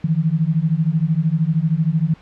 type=beating tone pair; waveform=sine; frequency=153.8 / 166.8 Hz; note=D#3 / E3; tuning=-20 / +21 cents; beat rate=13 Hz; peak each=-18 dBFS; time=0.04-2.14 s; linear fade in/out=5 ms; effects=pink hiss -48 dBFS RMS until 2.21 s + low-pass 3000 Hz 12 dB/octave